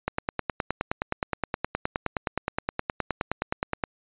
click train, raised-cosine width 0.5 ms, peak -10 dBFS, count 37, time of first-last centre 0.08-3.838 s, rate 9.58 Hz, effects resampled to 8000 Hz

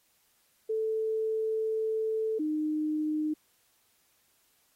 sine tone pair in turn, 440 / 306.6 Hz, A4 / D#4, 0 / -25 cents, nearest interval tritone, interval 625 cents, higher first, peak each -27 dBFS, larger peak neither, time 0.69-2.39 / 2.39-3.34 s, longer first, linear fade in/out 10 ms, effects white hiss -69 dBFS RMS until 4.75 s + AAC 48 kbps

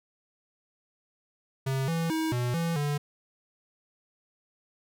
square tone with pitch steps, 133.8 / 165.5 / 319.2 / 122.5 / 167.4 / 145.8 Hz, C3 / E3 / D#4 / B2 / E3 / D3, +39 / +7 / +44 / -14 / +27 / -12 cents, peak -27 dBFS, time 1.66-2.98 s, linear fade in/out 10 ms, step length 220 ms, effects none

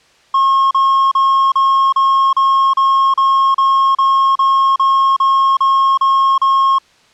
triangle tone bursts, 1081 Hz, C#6, 44 cents flat, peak -7 dBFS, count 16, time 0.34-6.785 s, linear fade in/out 5 ms, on 370 ms, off 35 ms, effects white hiss -50 dBFS RMS until 7.13 s + low-pass 5000 Hz 12 dB/octave

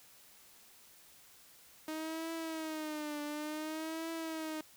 sawtooth tone with vibrato, 311.1 Hz, D#4, in tune, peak -34 dBFS, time 1.88-4.61 s, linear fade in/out 2 ms, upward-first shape triangle, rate 0.56 Hz, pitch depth 99 cents each way, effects white hiss -60 dBFS RMS until 4.76 s

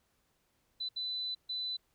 sine tone bursts at uneven times, 4000 Hz, B7, 21 cents sharp, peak -34 dBFS, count 3, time 0.8-0.89 / 0.96-1.35 / 1.49-1.77 s, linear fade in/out 10 ms, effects pink hiss -75 dBFS RMS until 1.94 s

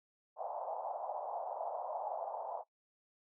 pink band-pass noise, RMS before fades -41 dBFS, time 0.36-2.64 s, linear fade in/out 50 ms, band 610 to 890 Hz, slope 48 dB/octave, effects noise-tail reverb RT60 0.1 s tail -18 dB re dry

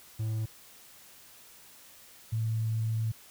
triangle / sine tone pair in turn, 110 / 111.54 Hz, A2 / A2, 0 / +24 cents, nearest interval unison, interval 24 cents, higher second, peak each -27 dBFS, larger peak neither, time 0.19-0.46 / 2.32-3.12 s, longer second, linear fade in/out 10 ms, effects white hiss -54 dBFS RMS until 3.3 s

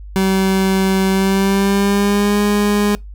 30% pulse tone with pitch glide, 191.2 to 206.1 Hz, G3 to G#3, -43 to -13 cents, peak -10 dBFS, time 0.16-2.95 s, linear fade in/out 0 ms, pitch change +130 cents, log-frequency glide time 1.1-2.4 s, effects noise-tail reverb RT60 0.2 s tail -25 dB re dry + added 50 Hz sine -30 dBFS peak until 3.14 s

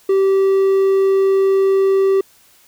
triangle tone, 387.7 Hz, G4, 19 cents flat, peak -9 dBFS, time 0.09-2.21 s, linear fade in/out 5 ms, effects white hiss -51 dBFS RMS until 2.67 s

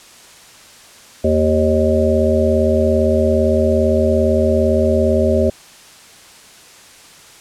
harmonic tone with a mistuned harmonic, 77.6 Hz, D#2, 4 cents flat, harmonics 1 / 3 / 5 / 7 / 8, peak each -18 / -18 / -18 / -18 / -18 dBFS, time 1.24-5.5 s, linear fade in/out 5 ms, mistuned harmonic 1, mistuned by +110 cents, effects white hiss -42 dBFS RMS until 7.4 s + low-pass 9000 Hz 12 dB/octave

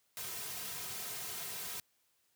white noise with comb filter, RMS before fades -42 dBFS, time 0.17-1.8 s, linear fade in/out 0 ms, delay 3.5 ms, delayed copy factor -0.75, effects white hiss -75 dBFS RMS until 2.35 s + high-pass 60 Hz 12 dB/octave

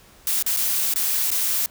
blue noise with dropouts, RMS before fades -22 dBFS, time 0.27-1.66 s, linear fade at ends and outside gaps 1 ms, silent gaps 0.425-0.463 / 0.565-0.57 / 0.938-0.959 / 1.305-1.315 s, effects pink hiss -51 dBFS RMS until 1.7 s

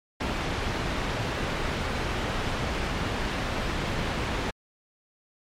pink low-pass noise, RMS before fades -29 dBFS, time 0.2-4.51 s, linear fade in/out 10 ms, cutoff 3300 Hz, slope 12 dB/octave, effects MP3 64 kbps

